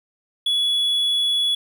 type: tone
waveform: triangle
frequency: 3391 Hz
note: G#7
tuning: 35 cents sharp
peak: -16 dBFS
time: 0.46-1.55 s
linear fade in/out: 5 ms
effects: 9-bit